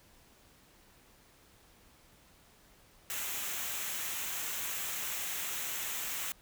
white noise with comb filter, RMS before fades -37 dBFS, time 3.1-6.32 s, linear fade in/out 0 ms, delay 0.21 ms, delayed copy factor -0.5, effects pink hiss -62 dBFS RMS until 6.41 s

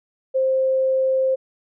sine tone, 526 Hz, C5, 9 cents sharp, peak -16 dBFS, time 0.34-1.36 s, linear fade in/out 20 ms, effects none

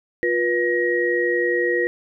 sine tone cluster, 353.6 / 485.4 / 1891 Hz, F4 / B4 / A#6, +22 / -30 / +24 cents, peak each -22 dBFS, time 0.23-1.87 s, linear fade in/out 0 ms, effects none

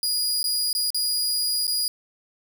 sawtooth tone with dropouts, 4888 Hz, D#8, 32 cents flat, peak -19 dBFS, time 0.03-1.88 s, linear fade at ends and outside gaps 1 ms, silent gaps 0.43-0.441 / 0.729-0.75 / 0.904-0.945 / 1.669-1.678 s, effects none

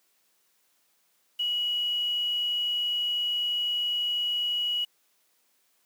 sine tone with quantisation, 2917 Hz, F#7, 25 cents flat, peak -25 dBFS, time 1.39-4.85 s, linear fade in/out 10 ms, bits 8, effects white hiss -69 dBFS RMS until 5.85 s + high-pass 200 Hz 12 dB/octave

